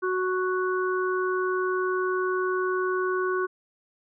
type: harmonic tone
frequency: 370 Hz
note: F#4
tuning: in tune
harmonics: 1 / 3 / 4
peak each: -25 / -30 / -31 dBFS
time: 0.02-3.47 s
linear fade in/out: 20 ms
effects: none